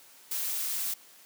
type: noise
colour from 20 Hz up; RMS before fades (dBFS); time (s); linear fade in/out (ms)
blue; -32; 0.31-0.94; 5
effects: white hiss -55 dBFS RMS until 1.25 s + high-pass 200 Hz 12 dB/octave